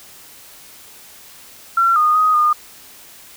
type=tone with pitch steps; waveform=sine; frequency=1360 / 1228 / 1252 / 1219 Hz; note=F6 / D#6 / D#6 / D#6; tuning=-46 / -23 / +10 / -36 cents; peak=-11 dBFS; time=1.77-2.53 s; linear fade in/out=5 ms; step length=190 ms; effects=white hiss -42 dBFS RMS until 3.36 s